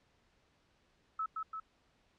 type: tone with echo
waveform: sine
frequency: 1300 Hz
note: E6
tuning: 24 cents flat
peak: -33 dBFS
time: 1.19-1.26 s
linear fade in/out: 5 ms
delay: 170 ms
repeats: 2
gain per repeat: -3 dB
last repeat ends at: 1.6 s
effects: pink hiss -72 dBFS RMS until 2.18 s + low-pass 5000 Hz 12 dB/octave

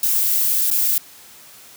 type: noise with dropouts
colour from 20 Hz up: violet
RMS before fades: -18 dBFS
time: 0.03-0.98 s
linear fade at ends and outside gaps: 2 ms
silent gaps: 0.704-0.711 s
effects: white hiss -44 dBFS RMS until 1.76 s + high-pass 60 Hz 12 dB/octave

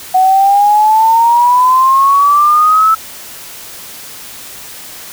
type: exponential sweep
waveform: sine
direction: up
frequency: 740 to 1318.5 Hz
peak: -5 dBFS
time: 0.14-2.95 s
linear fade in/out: 10 ms
effects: white hiss -30 dBFS RMS until 5.12 s

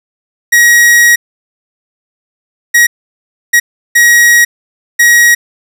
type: tone bursts at uneven times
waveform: 45% pulse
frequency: 1900 Hz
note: A#6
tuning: 33 cents sharp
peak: -3 dBFS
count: 5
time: 0.52-1.16 / 2.74-2.87 / 3.53-3.6 / 3.95-4.45 / 4.99-5.35 s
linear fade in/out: 10 ms
effects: none

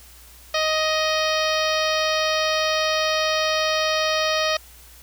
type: harmonic tone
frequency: 625 Hz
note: D#5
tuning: 8 cents sharp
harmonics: 1 / 2 / 3 / 4 / 5 / 6 / 7 / 8 / 9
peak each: -23 / -26 / -28 / -29 / -30 / -31 / -31 / -32 / -33 dBFS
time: 0.54-4.57 s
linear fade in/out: 5 ms
effects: added 60 Hz sine -48 dBFS peak until 5.02 s + white hiss -48 dBFS RMS until 5.02 s

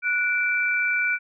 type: tone pair together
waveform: sine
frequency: 1471 / 2335 Hz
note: F#6 / D7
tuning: -11 / -11 cents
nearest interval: minor sixth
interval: 800 cents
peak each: -23 dBFS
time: 0.02-1.19 s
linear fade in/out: 50 ms
effects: none

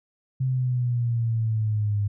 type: exponential sweep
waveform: sine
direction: down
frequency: 131.6 to 101.3 Hz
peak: -21 dBFS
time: 0.4-2.08 s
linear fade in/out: 10 ms
effects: none

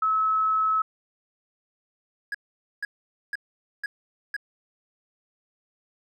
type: tone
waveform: sine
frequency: 1294 Hz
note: E6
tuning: 32 cents flat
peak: -20 dBFS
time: 0.02-0.82 s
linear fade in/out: 5 ms
type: tone bursts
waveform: triangle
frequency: 1661.2 Hz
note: G#6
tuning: in tune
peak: -25 dBFS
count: 5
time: 2.32-4.365 s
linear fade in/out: 2 ms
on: 25 ms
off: 480 ms
effects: none

